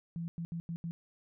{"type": "tone bursts at uneven times", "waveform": "sine", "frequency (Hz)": 168.1, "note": "E3", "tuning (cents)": 34, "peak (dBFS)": -35, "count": 5, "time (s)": [[0.16, 0.28], [0.38, 0.45], [0.52, 0.6], [0.69, 0.76], [0.84, 0.91]], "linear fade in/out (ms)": 0, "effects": []}